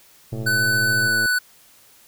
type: tone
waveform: triangle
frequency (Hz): 124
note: B2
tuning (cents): +7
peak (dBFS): -26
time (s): 0.32-1.09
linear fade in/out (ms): 5
type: click train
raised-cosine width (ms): 2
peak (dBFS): -20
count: 103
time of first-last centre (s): 0.33-1.257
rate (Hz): 110
type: tone with pitch glide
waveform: square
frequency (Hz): 1502 to 1489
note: F#6 to F#6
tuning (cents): +26 to +11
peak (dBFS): -18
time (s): 0.46-1.39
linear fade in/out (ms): 10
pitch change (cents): -15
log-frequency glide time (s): 0.93-1.16
effects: white hiss -52 dBFS RMS until 2.07 s